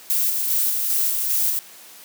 violet noise with tremolo, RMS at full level -20 dBFS, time 0.1-1.59 s, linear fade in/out 0 ms, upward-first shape square, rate 2.5 Hz, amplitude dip 30%, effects white hiss -44 dBFS RMS until 2.04 s + high-pass 200 Hz 12 dB/octave

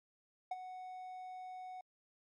triangle tone with ADSR envelope, 740 Hz, F#5, in tune, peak -32 dBFS, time 0.51-1.81 s, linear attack 6 ms, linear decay 30 ms, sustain -11 dB, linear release 4 ms, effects MP3 48 kbps

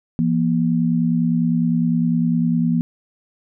sine tone pair together, 168.7 / 238.6 Hz, E3 / A#3, +40 / +41 cents, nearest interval tritone, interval 601 cents, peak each -18 dBFS, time 0.19-2.81 s, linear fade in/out 0 ms, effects none

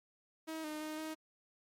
sawtooth tone with pitch steps, 318.9 / 305.8 / 309.1 / 314.3 Hz, D#4 / D#4 / D#4 / D#4, +43 / -30 / -11 / +18 cents, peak -36 dBFS, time 0.47-1.15 s, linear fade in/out 20 ms, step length 170 ms, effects MP3 64 kbps

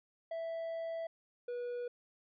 triangle tone pair in turn, 659.3 / 485.8 Hz, E5 / B4, 0 / -29 cents, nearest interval perfect fourth, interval 529 cents, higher first, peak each -35 / -35 dBFS, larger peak neither, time 0.31-1.07 / 1.48-1.88 s, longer first, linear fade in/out 5 ms, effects resampled to 11025 Hz

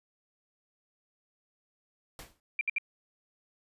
pink noise with exponential decay, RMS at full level -41 dBFS, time 2.19-2.4 s, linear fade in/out 1 ms, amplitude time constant 45 ms
sine tone bursts, 2370 Hz, D7, 15 cents sharp, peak -26 dBFS, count 3, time 2.59-2.783 s, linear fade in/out 2 ms, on 21 ms, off 65 ms
effects resampled to 32000 Hz

